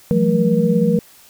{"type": "tone cluster", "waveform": "sine", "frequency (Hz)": [169.5, 186.2, 218.5, 476.9], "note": ["E3", "F#3", "A3", "A#4"], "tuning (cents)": [49, 11, -12, 39], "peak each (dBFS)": -18, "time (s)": [0.11, 0.99], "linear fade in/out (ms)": 0, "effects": ["white hiss -47 dBFS RMS until 1.29 s"]}